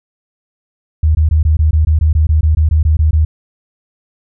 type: tone bursts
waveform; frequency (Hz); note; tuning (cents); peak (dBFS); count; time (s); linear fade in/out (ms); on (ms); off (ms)
sine; 77.78; D#2; 0; -7; 16; 1.03-3.25; 5; 120; 20
effects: none